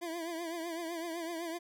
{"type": "tone with vibrato", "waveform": "25% pulse", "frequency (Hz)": 334.7, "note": "E4", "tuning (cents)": 26, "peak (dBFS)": -33, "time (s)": [0.01, 1.59], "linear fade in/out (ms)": 20, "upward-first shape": "triangle", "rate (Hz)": 7.9, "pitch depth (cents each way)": 88, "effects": []}